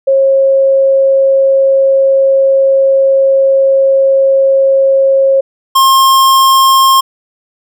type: tone pair in turn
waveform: sine / square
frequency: 541 / 1068.3 Hz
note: C#5 / C6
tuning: -42 / +36 cents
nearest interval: octave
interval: 1178 cents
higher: second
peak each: -5 dBFS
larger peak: neither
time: 0.07-5.41 / 5.75-7.01 s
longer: first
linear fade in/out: 10 ms
effects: none